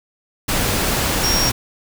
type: tone in noise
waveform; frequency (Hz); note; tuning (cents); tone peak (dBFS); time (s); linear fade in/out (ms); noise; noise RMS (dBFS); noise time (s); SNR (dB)
sine; 5588; F8; 0; -18; 1.23-1.5; 10; pink; -19; 0.48-1.52; -2
effects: none